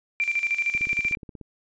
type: tone with tremolo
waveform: sine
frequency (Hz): 2360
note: D7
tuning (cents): +8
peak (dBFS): -20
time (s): 0.2-1.15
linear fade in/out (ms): 0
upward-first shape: square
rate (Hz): 13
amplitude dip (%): 70
type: noise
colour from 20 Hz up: violet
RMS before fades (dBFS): -36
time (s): 0.21-1.14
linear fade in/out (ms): 10
type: click train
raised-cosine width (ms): 3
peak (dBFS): -27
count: 12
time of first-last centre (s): 0.75-1.413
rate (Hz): 16.6
effects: resampled to 16000 Hz